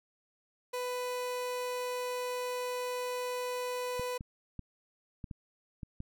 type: tone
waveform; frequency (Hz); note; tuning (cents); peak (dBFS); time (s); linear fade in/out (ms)
30% pulse; 497.1; B4; +11; -31; 0.73-4.18; 10
type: clicks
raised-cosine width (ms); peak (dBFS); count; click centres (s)
5; -28; 7; 3.996 / 4.209 / 4.593 / 5.242 / 5.312 / 5.832 / 6.004
effects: none